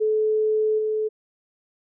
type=tone with level steps; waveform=sine; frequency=432 Hz; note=A4; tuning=32 cents flat; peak=-18 / -21 dBFS; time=0-1.09 s; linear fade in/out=20 ms; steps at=0.78 s; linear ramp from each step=10 ms; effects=none